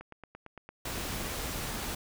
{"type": "click train", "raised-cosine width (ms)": 0.5, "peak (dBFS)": -30, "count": 7, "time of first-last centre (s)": [0.01, 0.69], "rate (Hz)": 8.82}
{"type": "noise", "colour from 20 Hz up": "pink", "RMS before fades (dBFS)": -36, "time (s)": [0.85, 1.95], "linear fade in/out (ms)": 5}
{"effects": []}